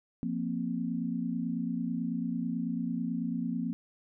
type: chord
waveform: sine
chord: F suspended fourth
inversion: none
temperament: just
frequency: 174.61 / 232.8 / 261.9 Hz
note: F3 / Bb3 / C4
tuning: 0 / -2 / +2 cents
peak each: -35 / -33 / -35 dBFS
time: 0.23-3.73 s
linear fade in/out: 0 ms
effects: none